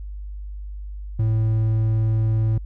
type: tone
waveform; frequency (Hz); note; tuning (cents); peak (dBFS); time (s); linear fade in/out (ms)
triangle; 110.3; A2; +5; -15; 1.19-2.58; 5
effects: added 50 Hz sine -30 dBFS peak until 2.65 s